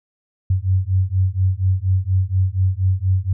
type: beating tone pair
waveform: sine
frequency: 92 / 96.2 Hz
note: F#2 / G2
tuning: -9 / -32 cents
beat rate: 4.2 Hz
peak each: -18 dBFS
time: 0.5-3.33 s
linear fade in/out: 5 ms
effects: none